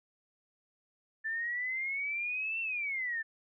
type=exponential two-way sweep; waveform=sine; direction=up then down; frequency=1760 to 2713 to 1760 Hz; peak=-32 dBFS; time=1.24-3.23 s; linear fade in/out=20 ms; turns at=2.61 s; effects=none